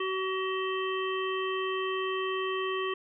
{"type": "harmonic tone with a mistuned harmonic", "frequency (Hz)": 378.1, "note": "F#4", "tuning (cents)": 38, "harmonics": [1, 3, 5, 7, 8], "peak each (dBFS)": [-31, -34, -39, -40, -40], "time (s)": [0, 2.94], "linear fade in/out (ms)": 5, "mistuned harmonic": 8, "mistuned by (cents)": 51, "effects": []}